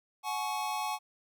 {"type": "chord", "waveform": "square", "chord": "F# suspended second", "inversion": "none", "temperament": "equal with one note detuned", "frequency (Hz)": [740, 850, 1108.7], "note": ["F#5", "G#5", "C#6"], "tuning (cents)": [0, 40, 0], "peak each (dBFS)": [-39, -35, -38], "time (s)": [0.23, 0.99], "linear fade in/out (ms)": 50, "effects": []}